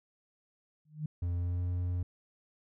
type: tone with exponential growth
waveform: sine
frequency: 152.9 Hz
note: D#3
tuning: 30 cents flat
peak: -29 dBFS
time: 0.85-1.06 s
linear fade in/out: 5 ms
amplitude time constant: 45 ms
type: tone with pitch glide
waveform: triangle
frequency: 87.31 to 89.04 Hz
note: F2 to F2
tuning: 0 to +34 cents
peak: -28 dBFS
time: 1.22-2.03 s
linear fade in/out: 5 ms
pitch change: +34 cents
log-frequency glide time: 1.35-1.63 s
effects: none